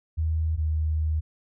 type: tone pair in turn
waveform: sine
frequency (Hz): 79.6 / 78.01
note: D#2 / D#2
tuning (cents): +40 / +5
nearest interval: unison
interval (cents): 35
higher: first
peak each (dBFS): -22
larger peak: neither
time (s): 0.17-0.57 / 0.57-1.21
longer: second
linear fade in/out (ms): 20
effects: none